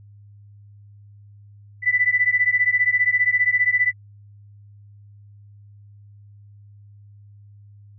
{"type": "beating tone pair", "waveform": "sine", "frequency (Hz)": [1979, 1994], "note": ["B6", "B6"], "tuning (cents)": [3, 16], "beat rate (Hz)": 15, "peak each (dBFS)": -19, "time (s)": [1.82, 3.93], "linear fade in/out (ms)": 50, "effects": ["added 102 Hz sine -44 dBFS peak until 7.98 s"]}